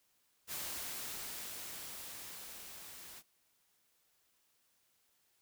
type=noise with level ramp; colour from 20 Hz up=white; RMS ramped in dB=-41 to -52 dBFS; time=0.47-3.23 s; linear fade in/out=50 ms; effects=white hiss -75 dBFS RMS until 5.41 s